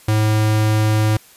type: tone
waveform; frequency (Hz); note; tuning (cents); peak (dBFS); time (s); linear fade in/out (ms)
square; 107.9; A2; -33; -14; 0.08-1.17; 5
effects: white hiss -47 dBFS RMS until 1.36 s + resampled to 32000 Hz